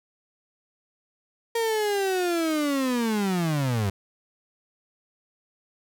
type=linear sweep; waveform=35% pulse; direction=down; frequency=466.2 to 94.1 Hz; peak=-21 dBFS; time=1.55-3.9 s; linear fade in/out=5 ms; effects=none